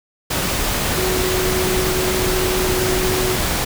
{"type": "tone in noise", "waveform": "sine", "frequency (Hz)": 370, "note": "F#4", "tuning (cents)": 0, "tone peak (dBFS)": -20, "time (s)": [0.97, 3.36], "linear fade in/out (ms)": 10, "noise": "pink", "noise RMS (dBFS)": -20, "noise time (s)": [0.3, 3.65], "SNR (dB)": -3, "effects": []}